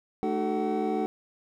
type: tone cluster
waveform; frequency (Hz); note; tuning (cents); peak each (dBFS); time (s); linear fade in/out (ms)
triangle; 217.7 / 304.2 / 377 / 439.2 / 753; A3 / D#4 / F#4 / A4 / F#5; -18 / -39 / +32 / -3 / +30; -30; 0.23-1.06; 0
effects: none